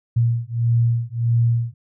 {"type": "beating tone pair", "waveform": "sine", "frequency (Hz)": [116.54, 118.14], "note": ["A#2", "A#2"], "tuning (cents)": [0, 24], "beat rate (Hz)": 1.6, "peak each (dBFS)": -19, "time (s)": [0.16, 1.74], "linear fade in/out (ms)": 10, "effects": []}